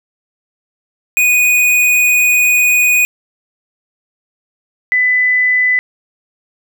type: tone pair in turn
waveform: square / sine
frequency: 2477 / 2000 Hz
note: D#7 / B6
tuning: -8 / +21 cents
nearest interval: major third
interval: 371 cents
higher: first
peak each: -9 dBFS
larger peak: neither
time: 1.17-3.05 / 4.92-5.79 s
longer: first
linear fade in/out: 0 ms
effects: none